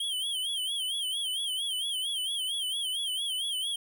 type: tone with vibrato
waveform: square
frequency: 3174 Hz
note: G7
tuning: 21 cents sharp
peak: -30 dBFS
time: 0-3.76 s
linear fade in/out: 5 ms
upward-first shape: sine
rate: 4.4 Hz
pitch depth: 110 cents each way
effects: none